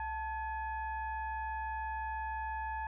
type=tone with frequency modulation; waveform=sine; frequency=880 Hz; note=A5; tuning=in tune; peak=-35 dBFS; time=0-2.87 s; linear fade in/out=2 ms; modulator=817 Hz; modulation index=0.84; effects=none